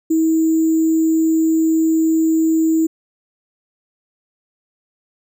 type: tone with sample-and-hold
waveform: sine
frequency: 321.2 Hz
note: E4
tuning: 45 cents flat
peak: -12 dBFS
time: 0.1-2.87 s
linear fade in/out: 10 ms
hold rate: 7350 Hz
effects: none